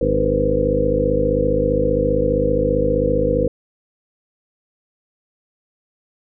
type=harmonic tone with a mistuned harmonic; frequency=51.5 Hz; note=G#1; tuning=14 cents flat; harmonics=1 / 2 / 3 / 4 / 5 / 6 / 8 / 9 / 10; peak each=-24 / -27 / -26 / -29 / -26 / -25 / -28 / -19 / -21 dBFS; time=0.01-3.48 s; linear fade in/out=5 ms; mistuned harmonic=9; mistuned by=+60 cents; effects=none